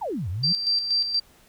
sine exponential two-way sweep, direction down then up, 975 to 82.41 to 189.5 Hz, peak -26 dBFS, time 0.01-0.53 s, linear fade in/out 10 ms, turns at 0.29 s
sine tone with tremolo, 4699 Hz, D8, in tune, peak -19 dBFS, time 0.43-1.2 s, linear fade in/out 10 ms, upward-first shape square, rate 4.2 Hz, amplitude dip 55%
effects pink hiss -56 dBFS RMS until 1.48 s

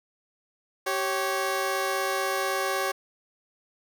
15% pulse tone pair together, 386.1 / 551.1 Hz, G4 / C#5, -26 / -10 cents, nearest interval tritone, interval 616 cents, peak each -22 dBFS, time 0.86-2.92 s, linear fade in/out 10 ms, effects none

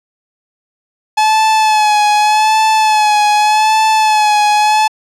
45% pulse tone with vibrato, 856 Hz, A5, 48 cents flat, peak -8 dBFS, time 1.17-4.88 s, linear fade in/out 10 ms, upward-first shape sine, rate 0.84 Hz, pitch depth 39 cents each way, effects low-pass 8000 Hz 12 dB/octave

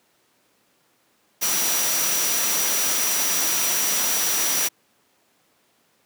sine tone in noise, 5830 Hz, F#8, 26 cents flat, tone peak -25 dBFS, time 1.41-4.69 s, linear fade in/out 20 ms, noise white, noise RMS -23 dBFS, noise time 1.41-4.69 s, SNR -5 dB, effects pink hiss -63 dBFS RMS until 6.05 s + high-pass 200 Hz 12 dB/octave

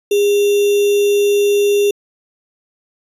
sine tone with sample-and-hold, 407.3 Hz, G#4, 34 cents flat, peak -10 dBFS, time 0.11-1.91 s, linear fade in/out 5 ms, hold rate 3150 Hz, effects resampled to 32000 Hz

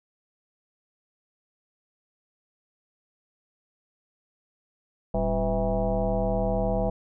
sine tone with frequency modulation, 347.8 Hz, F4, 7 cents flat, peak -22 dBFS, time 5.14-6.9 s, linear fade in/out 5 ms, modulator 153 Hz, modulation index 2.7, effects none

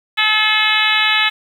harmonic tone, 430.3 Hz, A4, 39 cents flat, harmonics 2 / 3 / 4 / 5 / 6 / 7 / 8 / 9, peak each -24 / -22 / -19 / -19 / -19 / -21 / -21 / -21 dBFS, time 0.17-1.3 s, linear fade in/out 20 ms, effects 7-bit

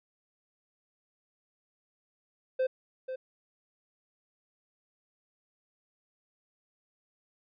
triangle tone with echo, 518 Hz, C5, 17 cents flat, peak -23 dBFS, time 2.59-2.67 s, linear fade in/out 10 ms, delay 490 ms, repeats 1, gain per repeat -9 dB, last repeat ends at 3.16 s, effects resampled to 11025 Hz

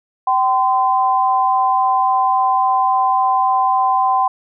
sine tone pair together, 770 / 1026.4 Hz, G5 / C6, -31 / -34 cents, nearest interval perfect fourth, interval 497 cents, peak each -15 dBFS, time 0.27-4.28 s, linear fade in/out 5 ms, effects none

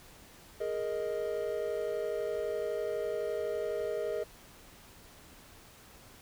triangle chord, Ab suspended second, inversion none, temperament just, 415.3 / 467.2 / 623 Hz, Ab4 / Bb4 / Eb5, 0 / +4 / +2 cents, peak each -34 dBFS, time 0.6-4.24 s, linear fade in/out 10 ms, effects pink hiss -55 dBFS RMS until 6.21 s

